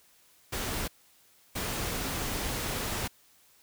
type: noise bursts at uneven times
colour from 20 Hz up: pink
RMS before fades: -33 dBFS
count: 2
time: 0.52-0.88 / 1.55-3.08 s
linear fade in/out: 10 ms
effects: white hiss -62 dBFS RMS until 3.62 s